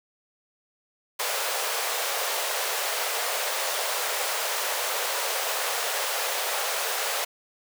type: high-pass noise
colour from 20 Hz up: pink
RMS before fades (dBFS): -28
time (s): 1.19-7.25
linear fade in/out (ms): 10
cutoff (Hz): 460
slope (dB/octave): 48
effects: none